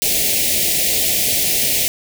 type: band-stop noise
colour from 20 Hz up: white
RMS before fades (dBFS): -17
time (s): 0.02-1.88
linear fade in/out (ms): 0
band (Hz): 720 to 2000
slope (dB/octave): 48
effects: none